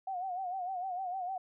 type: tone with vibrato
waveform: sine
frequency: 740 Hz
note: F#5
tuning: in tune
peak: -34 dBFS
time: 0.07-1.38 s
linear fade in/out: 5 ms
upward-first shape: sine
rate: 6.6 Hz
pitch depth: 83 cents each way
effects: none